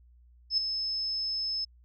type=tone with ADSR envelope; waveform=sine; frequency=5220 Hz; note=E8; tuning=18 cents flat; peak=-21 dBFS; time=0.5-1.65 s; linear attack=78 ms; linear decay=3 ms; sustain=-8 dB; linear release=10 ms; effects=added 60 Hz sine -55 dBFS peak until 1.84 s